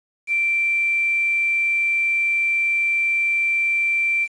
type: tone with quantisation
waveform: sine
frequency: 2349 Hz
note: D7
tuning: in tune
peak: -17 dBFS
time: 0.27-4.28 s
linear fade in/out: 50 ms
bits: 7
effects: resampled to 22050 Hz